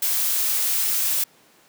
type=noise; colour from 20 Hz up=blue; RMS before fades=-22 dBFS; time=0.02-1.24 s; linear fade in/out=5 ms; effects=pink hiss -55 dBFS RMS until 1.68 s + high-pass 200 Hz 12 dB/octave